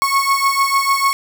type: beating tone pair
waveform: 35% pulse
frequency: 1097 / 1103.7 Hz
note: C#6 / C#6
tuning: -18 / -8 cents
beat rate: 6.7 Hz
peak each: -15 dBFS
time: 0.02-1.13 s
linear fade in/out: 0 ms
effects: none